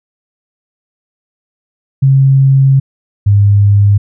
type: tone pair in turn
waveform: sine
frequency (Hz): 135.4 / 101.44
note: C#3 / G#2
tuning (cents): -40 / -40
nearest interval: perfect fourth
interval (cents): 500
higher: first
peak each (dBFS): -4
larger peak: neither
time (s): 2.02-2.8 / 3.26-3.98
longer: first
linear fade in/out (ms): 10
effects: none